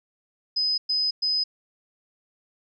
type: tone bursts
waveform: sine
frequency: 5030 Hz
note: D#8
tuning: 18 cents sharp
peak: -21 dBFS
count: 3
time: 0.56-1.44 s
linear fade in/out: 10 ms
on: 220 ms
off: 110 ms
effects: none